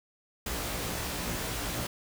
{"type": "noise with comb filter", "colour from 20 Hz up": "pink", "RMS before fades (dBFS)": -34, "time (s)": [0.46, 1.87], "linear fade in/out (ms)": 5, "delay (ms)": 17, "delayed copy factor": 1, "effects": []}